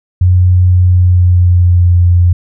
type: tone with pitch glide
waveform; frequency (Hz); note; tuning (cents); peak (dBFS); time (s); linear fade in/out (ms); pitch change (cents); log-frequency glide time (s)
sine; 90.6 to 88.02; F#2 to F2; -36 to +14; -4; 0.21-2.33; 5; -50; 0.7-1.94
effects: none